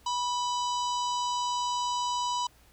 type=harmonic tone with a mistuned harmonic; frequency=980 Hz; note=B5; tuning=14 cents flat; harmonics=1 / 3 / 4 / 5 / 6 / 7 / 8; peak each=-28 / -38 / -40 / -42 / -44 / -45 / -46 dBFS; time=0.06-2.47 s; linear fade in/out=5 ms; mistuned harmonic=3; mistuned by=+35 cents; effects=added 60 Hz sine -61 dBFS peak until 2.72 s + pink hiss -61 dBFS RMS until 2.72 s